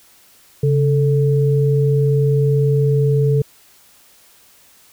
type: tone pair together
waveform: sine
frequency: 138.91 / 440 Hz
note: C#3 / A4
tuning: +4 / 0 cents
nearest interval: octave + minor sixth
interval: 1996 cents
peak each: -13 / -18 dBFS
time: 0.63-3.42 s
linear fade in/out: 5 ms
effects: white hiss -50 dBFS RMS until 4.92 s